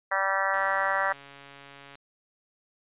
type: harmonic tone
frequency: 193.9 Hz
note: G3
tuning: 19 cents flat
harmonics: 3 / 4 / 5 / 6 / 7 / 8 / 9 / 10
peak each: -32 / -32 / -32 / -32 / -32 / -32 / -32 / -32 dBFS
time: 0.11-1.13 s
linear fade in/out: 10 ms
type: click train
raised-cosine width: 0.3 ms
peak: -31 dBFS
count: 199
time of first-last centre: 0.54-1.954 s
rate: 140 Hz
effects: resampled to 8000 Hz